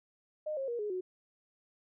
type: tone with pitch steps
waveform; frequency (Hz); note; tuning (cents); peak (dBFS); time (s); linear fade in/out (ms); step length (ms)
sine; 612 / 539 / 474.7 / 418 / 368.1; D#5 / C#5 / A#4 / G#4 / F#4; -29 / -49 / +31 / +11 / -9; -33; 0.46-1.01; 10; 110
effects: none